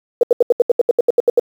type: tone bursts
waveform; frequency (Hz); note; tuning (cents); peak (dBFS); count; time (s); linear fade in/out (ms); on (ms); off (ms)
sine; 480; B4; -49; -6; 13; 0.21-1.395; 2; 21; 76
effects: high-pass 300 Hz 12 dB/octave + 7-bit